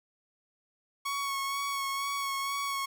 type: tone with vibrato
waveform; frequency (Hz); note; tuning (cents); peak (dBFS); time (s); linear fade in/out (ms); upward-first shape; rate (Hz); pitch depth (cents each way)
sawtooth; 1108.7; C#6; 0; -27; 1.05-2.86; 10; sine; 2.1; 22
effects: none